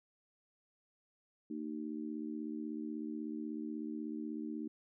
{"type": "harmonic tone", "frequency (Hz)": 76.3, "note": "D#2", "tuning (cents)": -33, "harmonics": [3, 4, 5], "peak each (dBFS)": [-42, -41, -50], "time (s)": [1.5, 4.68], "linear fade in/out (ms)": 5, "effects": []}